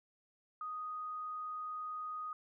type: tone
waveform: sine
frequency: 1244.5 Hz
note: D#6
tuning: in tune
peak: -39 dBFS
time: 0.61-2.33 s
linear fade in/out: 2 ms
effects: none